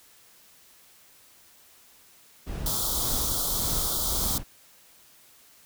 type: noise with tremolo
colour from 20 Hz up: brown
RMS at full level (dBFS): -31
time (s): 2.46-4.44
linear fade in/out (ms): 20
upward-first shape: sine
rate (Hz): 1.8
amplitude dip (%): 65
type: band-stop noise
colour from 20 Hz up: white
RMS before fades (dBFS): -28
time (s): 2.66-4.38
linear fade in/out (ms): 2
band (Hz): 1400 to 3200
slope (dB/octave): 96
effects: white hiss -56 dBFS RMS until 5.65 s